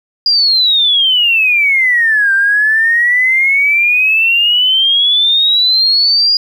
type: exponential two-way sweep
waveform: triangle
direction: down then up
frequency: 4881 to 1568 to 4881 Hz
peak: -4 dBFS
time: 0.26-6.37 s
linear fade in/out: 2 ms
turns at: 2.33 s
effects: tanh soft clip ceiling -6 dBFS